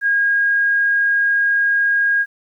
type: tone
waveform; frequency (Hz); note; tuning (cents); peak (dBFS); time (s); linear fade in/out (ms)
sine; 1631; G#6; -32; -13; 0.01-2.26; 50
effects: 9-bit